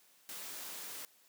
white noise, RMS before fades -45 dBFS, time 0.29-1.05 s, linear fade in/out 0 ms, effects white hiss -66 dBFS RMS until 1.28 s + high-pass 200 Hz 12 dB/octave

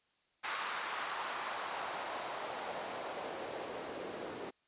white noise with band-pass filter sweep, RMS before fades -41 dBFS, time 0.43-4.51 s, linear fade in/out 20 ms, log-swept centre 1300 to 380 Hz, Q 1.6, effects white hiss -75 dBFS RMS until 4.67 s + resampled to 8000 Hz

